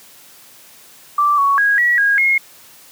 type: tone with pitch steps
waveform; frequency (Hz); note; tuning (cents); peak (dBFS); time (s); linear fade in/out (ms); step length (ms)
sine; 1170 / 1117 / 1646 / 1927 / 1636 / 2154; D6 / C#6 / G#6 / B6 / G#6 / C7; -7 / +13 / -16 / -43 / -26 / +50; -11; 1.18-2.38; 5; 200
effects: white hiss -44 dBFS RMS until 2.91 s + high-pass 100 Hz 12 dB/octave